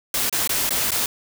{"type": "noise with dropouts", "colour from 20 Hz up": "white", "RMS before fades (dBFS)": -22, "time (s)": [0.14, 1.06], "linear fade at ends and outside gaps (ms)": 2, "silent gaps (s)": [[0.296, 0.326], [0.475, 0.493], [0.693, 0.706], [0.907, 0.917]], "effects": []}